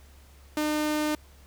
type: tone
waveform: sawtooth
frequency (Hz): 303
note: D#4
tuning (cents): -46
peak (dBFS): -21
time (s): 0.57-1.15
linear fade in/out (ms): 2
effects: added 69 Hz sine -51 dBFS peak until 1.46 s + pink hiss -58 dBFS RMS until 1.46 s